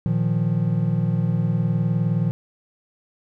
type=chord; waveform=triangle; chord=Bb suspended fourth; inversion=none; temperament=just; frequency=116.54 / 155.39 / 174.81 Hz; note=Bb2 / Eb3 / F3; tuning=0 / -2 / +2 cents; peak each=-21 dBFS; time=0.06-2.31 s; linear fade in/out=0 ms; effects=none